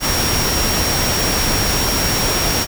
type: tone in noise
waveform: sine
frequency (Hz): 5588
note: F8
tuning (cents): 0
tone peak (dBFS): -21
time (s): 0-2.67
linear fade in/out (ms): 50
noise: pink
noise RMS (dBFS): -18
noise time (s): 0-2.67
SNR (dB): -6
effects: none